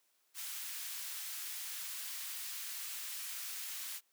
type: high-pass noise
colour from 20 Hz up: white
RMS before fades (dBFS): -43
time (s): 0.34-4.01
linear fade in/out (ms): 50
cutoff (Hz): 1500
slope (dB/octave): 12
effects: white hiss -75 dBFS RMS until 4.12 s + high-pass 300 Hz 12 dB/octave